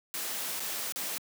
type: noise with dropouts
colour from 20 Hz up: white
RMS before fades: -35 dBFS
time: 0.14-1.18 s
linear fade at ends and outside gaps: 0 ms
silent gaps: 0.596-0.603 / 0.922-0.96 s
effects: high-pass 200 Hz 12 dB/octave